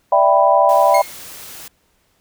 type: chord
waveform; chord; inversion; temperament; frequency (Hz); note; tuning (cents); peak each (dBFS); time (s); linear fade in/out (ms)
sine; E minor seventh; third; equal; 587.3 / 659.3 / 784 / 987.8; D5 / E5 / G5 / B5; 0 / 0 / 0 / 0; -15; 0.12-1.02; 5
type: noise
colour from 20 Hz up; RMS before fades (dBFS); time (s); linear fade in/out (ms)
white; -35; 0.69-1.68; 2
type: tone with exponential decay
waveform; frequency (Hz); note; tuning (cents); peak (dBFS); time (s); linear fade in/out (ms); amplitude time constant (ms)
sawtooth; 2150; C7; +47; -16; 0.94-1.18; 5; 51
effects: pink hiss -61 dBFS RMS until 2.2 s